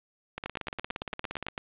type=two click trains; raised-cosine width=0.3 ms; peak=-17 / -18 dBFS; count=11 / 20; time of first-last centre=0.46-1.579 / 0.38-1.485 s; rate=8.94 / 17.2 Hz; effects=resampled to 8000 Hz + 9-bit